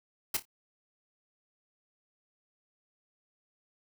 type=noise with echo; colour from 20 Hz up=white; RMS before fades=-29 dBFS; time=0.34-0.37 s; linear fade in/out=5 ms; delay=28 ms; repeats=3; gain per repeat=-12 dB; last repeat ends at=0.454 s; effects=none